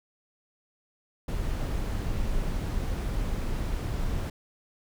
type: noise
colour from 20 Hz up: brown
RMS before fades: -29 dBFS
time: 1.28-4.3 s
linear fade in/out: 5 ms
effects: none

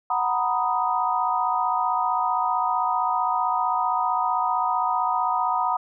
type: chord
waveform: sine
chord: B major seventh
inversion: second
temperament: equal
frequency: 740 / 932.3 / 987.8 / 1244.5 Hz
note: F#5 / A#5 / B5 / D#6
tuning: 0 / 0 / 0 / 0 cents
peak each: -26 dBFS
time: 0.1-5.77 s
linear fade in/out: 5 ms
effects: none

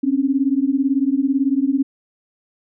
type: beating tone pair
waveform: sine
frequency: 263.7 / 281.7 Hz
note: C4 / C#4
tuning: +14 / +28 cents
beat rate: 18 Hz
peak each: -18 dBFS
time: 0.03-1.83 s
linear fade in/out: 10 ms
effects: none

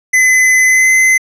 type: tone with pitch glide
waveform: square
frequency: 2027 to 2049 Hz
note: B6 to C7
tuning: +45 to -37 cents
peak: -7 dBFS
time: 0.13-1.18 s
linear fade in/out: 10 ms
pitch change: +18 cents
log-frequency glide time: 0.65-0.9 s
effects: low-pass 11000 Hz 12 dB/octave

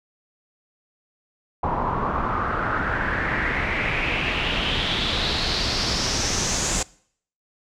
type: noise with low-pass filter sweep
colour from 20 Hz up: pink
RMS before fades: -24 dBFS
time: 1.63-6.83 s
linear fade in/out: 5 ms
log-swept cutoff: 930 to 7300 Hz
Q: 4.3
effects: noise-tail reverb RT60 0.6 s tail -23 dB re dry

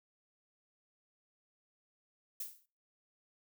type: noise with exponential decay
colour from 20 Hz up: violet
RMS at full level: -37 dBFS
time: 2.4-2.66 s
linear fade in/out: 5 ms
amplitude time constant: 55 ms
effects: noise-tail reverb RT60 0.4 s tail -24 dB re dry

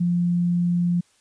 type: tone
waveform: sine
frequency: 174.61 Hz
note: F3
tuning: in tune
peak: -18 dBFS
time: 0-1.01 s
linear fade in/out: 10 ms
effects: white hiss -61 dBFS RMS until 1.2 s + resampled to 22050 Hz

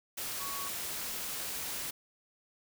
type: tone in noise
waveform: sine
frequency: 1118 Hz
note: C#6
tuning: 14 cents sharp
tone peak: -41 dBFS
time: 0.4-0.69 s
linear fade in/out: 10 ms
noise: white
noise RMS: -38 dBFS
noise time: 0.17-1.91 s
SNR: -6 dB
effects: none

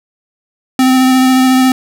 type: tone with vibrato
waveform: square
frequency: 258.7 Hz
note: C4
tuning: 19 cents flat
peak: -7 dBFS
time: 0.79-1.72 s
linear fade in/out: 2 ms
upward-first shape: triangle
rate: 14 Hz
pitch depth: 17 cents each way
effects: none

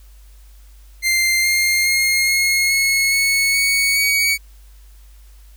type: tone with pitch steps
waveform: sawtooth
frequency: 2093 / 2115 / 2137 / 2159 / 2182 / 2205 / 2228 / 2251 Hz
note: C7 / C7 / C7 / C#7 / C#7 / C#7 / C#7 / C#7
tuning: 0 / +18 / +36 / -46 / -28 / -10 / +8 / +26 cents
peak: -11 dBFS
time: 1.02-4.38 s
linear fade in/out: 50 ms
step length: 420 ms
effects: added 50 Hz sine -41 dBFS peak until 5.56 s + white hiss -55 dBFS RMS until 5.56 s

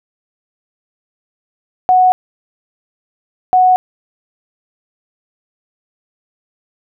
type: tone pair in turn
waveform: sine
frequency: 738 / 738 Hz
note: F#5 / F#5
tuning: -5 / -5 cents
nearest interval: unison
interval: 0 cents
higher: neither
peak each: -6 dBFS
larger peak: neither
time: 1.89-2.12 / 3.53-3.76 s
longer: neither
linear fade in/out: 0 ms
effects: none

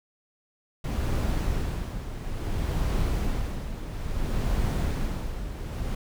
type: noise with tremolo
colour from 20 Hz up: brown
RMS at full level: -25 dBFS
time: 0.84-5.95 s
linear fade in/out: 5 ms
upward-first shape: sine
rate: 0.59 Hz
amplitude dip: 65%
effects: none

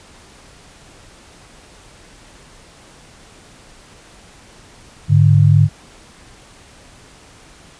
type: tone pair together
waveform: sine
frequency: 103.82 / 146.83 Hz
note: G#2 / D3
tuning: 0 / 0 cents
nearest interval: tritone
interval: 600 cents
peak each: -10 dBFS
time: 5.08-5.69 s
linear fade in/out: 50 ms
effects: pink hiss -44 dBFS RMS until 7.79 s + resampled to 22050 Hz

